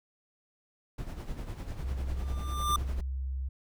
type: noise with tremolo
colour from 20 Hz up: brown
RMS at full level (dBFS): -36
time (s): 0.98-3.01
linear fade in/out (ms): 5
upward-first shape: sine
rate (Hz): 10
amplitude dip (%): 60
type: tone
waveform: sine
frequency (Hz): 66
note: C2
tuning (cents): +16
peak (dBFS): -31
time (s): 1.82-3.49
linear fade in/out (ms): 10
type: tone with exponential growth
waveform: square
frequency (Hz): 1190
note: D6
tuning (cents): +22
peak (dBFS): -24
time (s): 2.16-2.76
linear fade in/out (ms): 2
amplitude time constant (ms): 130
effects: none